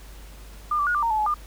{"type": "tone with pitch steps", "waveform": "sine", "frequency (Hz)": [1206, 1164, 1443, 1182, 923, 866, 851, 1206], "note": ["D6", "D6", "F#6", "D6", "A#5", "A5", "G#5", "D6"], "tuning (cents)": [46, -16, -44, 11, -17, -28, 42, 46], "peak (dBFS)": -20, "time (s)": [0.71, 1.342], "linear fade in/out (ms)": 5, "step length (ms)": 79, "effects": ["added 50 Hz sine -41 dBFS peak until 1.46 s", "pink hiss -49 dBFS RMS until 1.46 s"]}